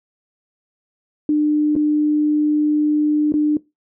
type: tone with dropouts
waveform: sine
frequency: 300 Hz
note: D4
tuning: 37 cents sharp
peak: -13 dBFS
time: 1.29-3.57 s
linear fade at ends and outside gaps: 2 ms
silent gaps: 1.754-1.762 / 3.322-3.339 s
effects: noise-tail reverb RT60 0.2 s tail -20 dB re dry